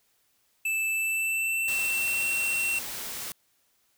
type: tone with pitch glide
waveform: square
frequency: 2637 to 2719 Hz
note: E7 to F7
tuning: 0 to -47 cents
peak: -26 dBFS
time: 0.65-2.79 s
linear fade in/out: 5 ms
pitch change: +53 cents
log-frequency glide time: 0.9-2.28 s
type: noise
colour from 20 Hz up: white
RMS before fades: -36 dBFS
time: 1.68-3.32 s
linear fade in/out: 2 ms
effects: white hiss -69 dBFS RMS until 3.97 s